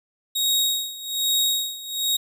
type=tone with tremolo; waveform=sawtooth; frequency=3771 Hz; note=A#7; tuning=19 cents sharp; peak=-15 dBFS; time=0.35-2.17 s; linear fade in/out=10 ms; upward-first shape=sine; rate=1.2 Hz; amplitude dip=85%; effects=none